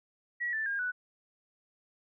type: tone with pitch steps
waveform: sine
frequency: 1923 / 1763.4 / 1617 / 1482.8 Hz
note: B6 / A6 / G#6 / F#6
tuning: -47 / +3 / -47 / +3 cents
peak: -30 dBFS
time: 0.4-0.92 s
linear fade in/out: 20 ms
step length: 130 ms
effects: none